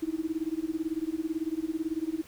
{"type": "tone with tremolo", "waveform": "sine", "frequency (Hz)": 319.8, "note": "D#4", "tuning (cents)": 48, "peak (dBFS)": -25, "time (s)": [0.02, 2.22], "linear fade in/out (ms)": 10, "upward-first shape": "sine", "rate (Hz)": 18, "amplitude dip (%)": 95, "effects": ["pink hiss -53 dBFS RMS until 2.27 s"]}